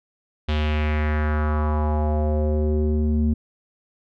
square tone with low-pass filter sweep, 76 Hz, D#2, 40 cents flat, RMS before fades -21 dBFS, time 0.48-3.34 s, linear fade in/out 10 ms, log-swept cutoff 3400 to 230 Hz, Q 2.8, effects none

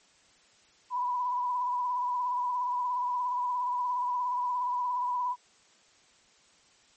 sine tone with vibrato, 987.8 Hz, B5, in tune, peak -27 dBFS, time 0.9-5.36 s, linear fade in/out 50 ms, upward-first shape triangle, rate 17 Hz, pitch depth 45 cents each way, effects white hiss -62 dBFS RMS until 6.96 s + MP3 32 kbps

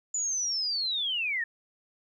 sine linear sweep, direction down, 7040 to 1760 Hz, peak -27 dBFS, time 0.14-1.44 s, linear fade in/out 5 ms, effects 11-bit

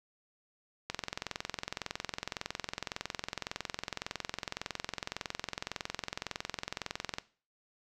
click train, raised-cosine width 0.2 ms, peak -17 dBFS, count 138, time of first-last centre 0.9-7.184 s, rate 21.8 Hz, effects noise-tail reverb RT60 0.4 s tail -18 dB re dry

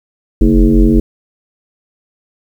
sine tone with frequency modulation, 136.1 Hz, C#3, 31 cents flat, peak -5 dBFS, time 0.41-1 s, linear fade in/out 5 ms, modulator 92.4 Hz, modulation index 2.5, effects 7-bit

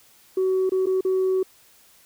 sine tone with dropouts, 376 Hz, F#4, 28 cents sharp, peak -17 dBFS, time 0.37-1.43 s, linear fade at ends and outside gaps 5 ms, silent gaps 0.695-0.719 / 0.859-0.868 / 1.009-1.049 s, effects tanh soft clip ceiling -16 dBFS + white hiss -55 dBFS RMS until 2.05 s

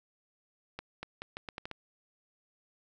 accelerating click train, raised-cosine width 0.3 ms, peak -23 dBFS, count 8, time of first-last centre 0.79-1.713 s, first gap 240 ms, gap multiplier 0.79, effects none

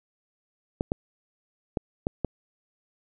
clicks, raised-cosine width 2 ms, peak -12 dBFS, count 5, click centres 0.809 / 0.919 / 1.772 / 2.069 / 2.247 s, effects none

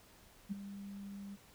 sine tone with ADSR envelope, 199.3 Hz, G3, 29 cents sharp, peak -33 dBFS, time 0.49-1.37 s, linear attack 29 ms, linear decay 16 ms, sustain -11 dB, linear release 34 ms, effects pink hiss -62 dBFS RMS until 1.54 s

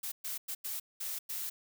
blue noise bursts at uneven times, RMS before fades -38 dBFS, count 6, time 0.03-0.12 / 0.24-0.38 / 0.48-0.55 / 0.64-0.8 / 1-1.19 / 1.29-1.5 s, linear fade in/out 10 ms, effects none

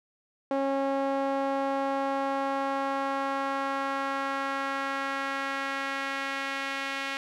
sawtooth tone with band-pass filter sweep, 273.4 Hz, C#4, 24 cents flat, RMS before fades -30 dBFS, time 0.51-7.17 s, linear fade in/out 0 ms, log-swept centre 600 to 2300 Hz, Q 1.4, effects none

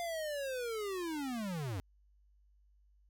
square linear sweep, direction down, 698.5 to 85 Hz, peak -37 dBFS, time 0-1.8 s, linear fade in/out 0 ms, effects added 50 Hz sine -64 dBFS peak until 3.09 s

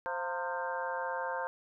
harmonic tone with a mistuned harmonic, 174.61 Hz, F3, in tune, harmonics 3 / 4 / 5 / 6 / 7 / 8 / 9, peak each -38 / -43 / -37 / -42 / -49 / -46 / -40 dBFS, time 0.06-1.47 s, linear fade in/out 0 ms, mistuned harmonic 5, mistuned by +73 cents, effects none

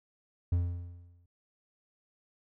triangle tone with exponential decay, 87.31 Hz, F2, in tune, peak -21 dBFS, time 0.52-1.26 s, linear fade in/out 5 ms, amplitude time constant 160 ms, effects none

